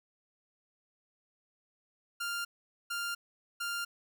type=tone bursts; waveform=sawtooth; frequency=1396.9 Hz; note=F6; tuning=in tune; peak=-30 dBFS; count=3; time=2.2-3.85 s; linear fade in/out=10 ms; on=250 ms; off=450 ms; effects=none